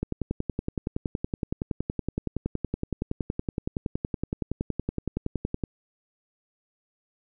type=click train; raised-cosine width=3 ms; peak=-14 dBFS; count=61; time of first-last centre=0.03-5.637 s; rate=10.7 Hz; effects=none